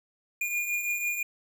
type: beating tone pair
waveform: square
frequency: 2420 / 2426 Hz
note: D#7 / D#7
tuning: -49 / -44 cents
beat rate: 6 Hz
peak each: -37 / -29 dBFS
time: 0.41-1.23 s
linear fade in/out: 5 ms
effects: none